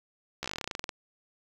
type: slowing click train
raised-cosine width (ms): 0.2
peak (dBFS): -16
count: 17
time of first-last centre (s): 0.43-0.892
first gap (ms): 14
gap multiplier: 1.09
effects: 8-bit